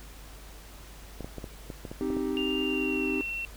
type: clicks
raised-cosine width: 2 ms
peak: -24 dBFS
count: 9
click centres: 1.207 / 1.245 / 1.383 / 1.442 / 1.702 / 1.852 / 1.915 / 2.103 / 2.168 s
type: chord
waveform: triangle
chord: C minor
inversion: none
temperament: equal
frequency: 261.6 / 311.1 / 392 Hz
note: C4 / Eb4 / G4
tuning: 0 / 0 / 0 cents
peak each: -30 dBFS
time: 2.01-3.21 s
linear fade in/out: 0 ms
type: tone with pitch glide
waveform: sine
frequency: 2794 to 2713 Hz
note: F7 to E7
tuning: 0 to +49 cents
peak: -31 dBFS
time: 2.37-3.45 s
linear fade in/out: 0 ms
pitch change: -51 cents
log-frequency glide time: 2.62-3.12 s
effects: added 50 Hz sine -46 dBFS peak until 3.56 s + pink hiss -50 dBFS RMS until 3.56 s